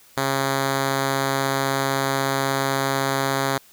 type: tone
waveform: 5% pulse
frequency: 136.2 Hz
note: C#3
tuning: 30 cents flat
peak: -9 dBFS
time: 0.17-3.58 s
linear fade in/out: 5 ms
effects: white hiss -52 dBFS RMS until 3.72 s